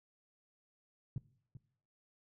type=tone with echo; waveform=sine; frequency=130.81 Hz; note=C3; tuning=in tune; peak=-34 dBFS; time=1.16-1.18 s; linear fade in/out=2 ms; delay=390 ms; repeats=1; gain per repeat=-12 dB; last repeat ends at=1.57 s; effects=noise-tail reverb RT60 0.6 s tail -19 dB re dry